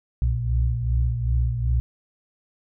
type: tone cluster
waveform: sine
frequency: 61.7 / 64.3 / 118.5 Hz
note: B1 / C2 / A#2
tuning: -1 / -30 / +29 cents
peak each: -23 / -25 / -24 dBFS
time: 0.22-1.8 s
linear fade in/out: 0 ms
effects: none